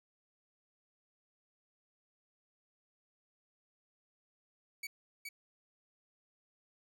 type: tone with echo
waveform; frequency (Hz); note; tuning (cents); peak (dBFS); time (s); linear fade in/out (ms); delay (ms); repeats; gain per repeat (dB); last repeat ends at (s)
sawtooth; 2269; C#7; +40; -36; 4.83-4.87; 5; 420; 1; -3; 5.29
effects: none